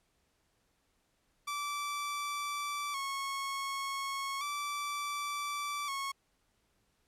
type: tone with vibrato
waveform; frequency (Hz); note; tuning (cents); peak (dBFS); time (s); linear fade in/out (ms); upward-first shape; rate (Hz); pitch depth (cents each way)
sawtooth; 1129; C#6; +31; -31; 1.47-6.12; 10; square; 0.34; 50
effects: pink hiss -75 dBFS RMS until 7.07 s + low-pass 12000 Hz 12 dB/octave